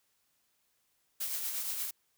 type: noise with tremolo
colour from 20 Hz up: blue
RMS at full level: -34 dBFS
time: 1.2-1.91 s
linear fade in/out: 10 ms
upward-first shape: triangle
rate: 8.5 Hz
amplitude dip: 45%
effects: white hiss -75 dBFS RMS until 2.17 s